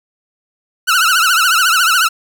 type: tone with vibrato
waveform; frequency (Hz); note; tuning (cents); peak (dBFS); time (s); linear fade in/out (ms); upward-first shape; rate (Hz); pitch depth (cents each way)
sawtooth; 1396.9; F6; 0; -6; 0.87-2.09; 20; triangle; 14; 170
effects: none